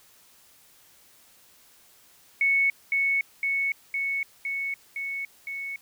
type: tone with echo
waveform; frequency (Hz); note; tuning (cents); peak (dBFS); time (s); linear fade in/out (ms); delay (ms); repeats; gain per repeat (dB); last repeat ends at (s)
sine; 2211; C#7; -5; -19; 2.41-2.7; 2; 510; 6; -2; 5.76
effects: white hiss -57 dBFS RMS until 5.81 s